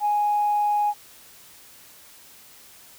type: tone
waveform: sine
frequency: 830.6 Hz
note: G#5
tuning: in tune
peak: -18 dBFS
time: 0-0.94 s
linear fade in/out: 50 ms
effects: tanh soft clip ceiling -14 dBFS + white hiss -49 dBFS RMS until 2.98 s